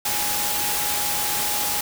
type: tone in noise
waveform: sine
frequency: 830.6 Hz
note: G#5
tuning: in tune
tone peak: -31 dBFS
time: 0.05-1.81 s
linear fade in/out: 5 ms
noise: white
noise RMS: -24 dBFS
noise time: 0.05-1.81 s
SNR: -10 dB
effects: none